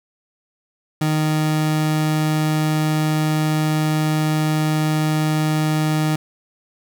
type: tone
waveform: 30% pulse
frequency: 154.6 Hz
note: D#3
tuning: 11 cents flat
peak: -14 dBFS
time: 1.01-6.16 s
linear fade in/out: 5 ms
effects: none